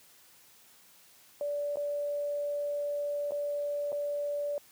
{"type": "tone with dropouts", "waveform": "sine", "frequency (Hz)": 580, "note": "D5", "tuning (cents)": -22, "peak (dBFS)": -30, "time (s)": [1.41, 4.58], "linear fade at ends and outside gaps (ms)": 1, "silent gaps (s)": [[1.758, 1.77], [3.309, 3.319], [3.92, 3.927]], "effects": ["white hiss -59 dBFS RMS until 4.71 s", "high-pass 80 Hz 12 dB/octave"]}